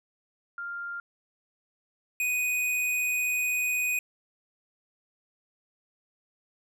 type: tone pair in turn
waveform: sine / square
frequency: 1396.9 / 2489 Hz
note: F6 / D#7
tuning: 0 / 0 cents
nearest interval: minor seventh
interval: 1000 cents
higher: second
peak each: -33 / -26 dBFS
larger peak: second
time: 0.58-1 / 2.2-3.99 s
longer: second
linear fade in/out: 2 ms
effects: none